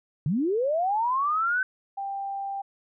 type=linear sweep; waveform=sine; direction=up; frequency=130 to 1543 Hz; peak=-22 dBFS; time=0.26-1.63 s; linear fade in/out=2 ms
type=tone; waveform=sine; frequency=790 Hz; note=G5; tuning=13 cents sharp; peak=-29 dBFS; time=1.97-2.62 s; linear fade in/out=10 ms
effects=none

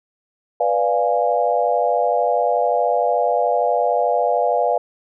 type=chord; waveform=sine; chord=B diminished seventh; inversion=none; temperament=equal; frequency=493.9 / 587.3 / 698.5 / 830.6 Hz; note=B4 / D5 / F5 / Ab5; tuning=0 / 0 / 0 / 0 cents; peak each=-21 / -21 / -19 / -23 dBFS; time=0.6-4.78 s; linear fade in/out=5 ms; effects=none

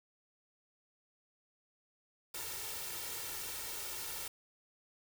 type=noise with comb filter; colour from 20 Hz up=white; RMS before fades=-42 dBFS; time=2.34-4.28 s; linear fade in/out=5 ms; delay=2.2 ms; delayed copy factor=+0.6; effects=none

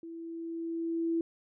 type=tone with level ramp; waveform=sine; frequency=331.6 Hz; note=E4; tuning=10 cents sharp; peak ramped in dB=-41 to -26 dBFS; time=0.03-1.21 s; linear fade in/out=2 ms; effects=none

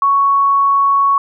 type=tone; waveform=sine; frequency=1112 Hz; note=C#6; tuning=5 cents sharp; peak=-9 dBFS; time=0.02-1.18 s; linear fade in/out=2 ms; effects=none

